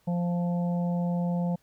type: harmonic tone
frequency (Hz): 174.61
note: F3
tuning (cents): 0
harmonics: 1 / 3 / 4 / 5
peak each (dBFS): -25 / -36 / -40 / -42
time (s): 0.07-1.56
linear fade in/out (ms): 10
effects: pink hiss -67 dBFS RMS until 1.62 s